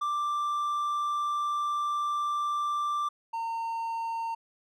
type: tone pair in turn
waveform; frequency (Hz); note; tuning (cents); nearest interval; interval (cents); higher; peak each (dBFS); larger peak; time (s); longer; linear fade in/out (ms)
triangle; 1178 / 913.8; D6 / A#5; +5 / -35; major third; 440; first; -25 / -28; first; 0.01-3.09 / 3.33-4.35; first; 10
effects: none